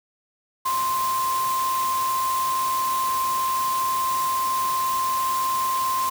sine tone in noise, 1046.5 Hz, C6, in tune, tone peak -21 dBFS, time 0.65-6.1 s, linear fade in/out 10 ms, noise white, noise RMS -32 dBFS, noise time 0.65-6.1 s, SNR +8 dB, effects none

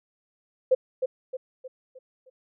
sine tone with echo, 516 Hz, C5, 24 cents flat, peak -15 dBFS, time 0.71-0.75 s, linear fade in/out 10 ms, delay 310 ms, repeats 5, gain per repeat -7 dB, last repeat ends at 2.3 s, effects none

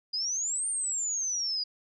sine exponential two-way sweep, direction up then down, 4846 to 8970 to 4846 Hz, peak -28 dBFS, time 0.13-1.64 s, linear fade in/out 10 ms, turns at 0.68 s, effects none

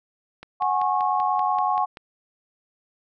click train, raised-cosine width 0.3 ms, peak -23 dBFS, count 9, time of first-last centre 0.43-1.971 s, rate 5.19 Hz
sine chord, F# suspended second, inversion none, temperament equal with one note detuned, 740 / 830.6 / 1092.2 Hz, F#5 / G#5 / C#6, 0 / 0 / -26 cents, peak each -24 dBFS, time 0.6-1.86 s, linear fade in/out 20 ms
effects none

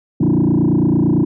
sine tone with frequency modulation, 233.1 Hz, A#3, in tune, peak -9 dBFS, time 0.2-1.25 s, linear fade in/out 10 ms, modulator 28.9 Hz, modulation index 3.6, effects tanh soft clip ceiling -9 dBFS

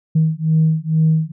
sine beating tone pair, 157.6 / 159.8 Hz, D#3 / D#3, +23 / +47 cents, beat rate 2.2 Hz, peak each -15 / -15 dBFS, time 0.15-1.32 s, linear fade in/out 10 ms, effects tanh soft clip ceiling -6 dBFS

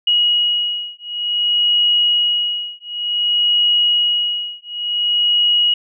sine beating tone pair, 2900 / 2900.55 Hz, F#7 / F#7, -35 / -35 cents, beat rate 0.55 Hz, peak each -17 dBFS, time 0.07-5.74 s, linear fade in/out 5 ms, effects none

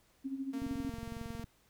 sine tone with tremolo, 269.9 Hz, C#4, 46 cents flat, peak -33 dBFS, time 0.24-0.91 s, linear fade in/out 20 ms, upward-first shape sine, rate 13 Hz, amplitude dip 70%
sawtooth tone, 230 Hz, A#3, 23 cents flat, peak -40 dBFS, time 0.53-1.44 s, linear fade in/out 5 ms
click train, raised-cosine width 5 ms, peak -31 dBFS, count 19, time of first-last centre 0.62-1.442 s, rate 21.9 Hz
effects pink hiss -69 dBFS RMS until 1.69 s

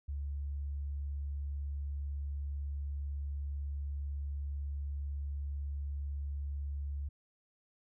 sine tone, 71 Hz, C#2, 42 cents sharp, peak -35 dBFS, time 0.08-7.09 s, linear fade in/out 10 ms, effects none

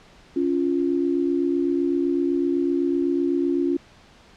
sine tone pair together, 280 / 347.9 Hz, C#4 / F4, +18 / -7 cents, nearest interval major third, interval 375 cents, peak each -22 dBFS, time 0.36-3.77 s, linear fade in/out 5 ms, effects pink hiss -51 dBFS RMS until 4.36 s + low-pass 5000 Hz 12 dB/octave

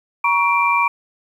sine tone cluster, 948 / 1119 / 2361 Hz, A#5 / C#6 / D7, +29 / +16 / +9 cents, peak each -18 dBFS, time 0.24-0.88 s, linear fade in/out 5 ms, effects 8-bit

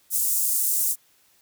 pink high-pass noise, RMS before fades -23 dBFS, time 0.1-0.96 s, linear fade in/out 50 ms, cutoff 8000 Hz, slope 24 dB/octave, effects white hiss -61 dBFS RMS until 1.41 s

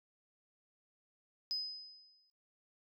sine tone with exponential decay, 5030 Hz, D#8, 18 cents sharp, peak -32 dBFS, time 1.51-2.3 s, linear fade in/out 0 ms, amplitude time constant 170 ms, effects noise-tail reverb RT60 0.5 s tail -23 dB re dry + tanh soft clip ceiling -28 dBFS

